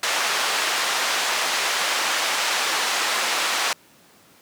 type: band-pass noise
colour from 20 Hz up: pink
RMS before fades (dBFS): -23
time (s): 0.03-3.73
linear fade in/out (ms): 2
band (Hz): 850 to 6800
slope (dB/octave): 12
effects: pink hiss -53 dBFS RMS until 4.41 s + high-pass 150 Hz 12 dB/octave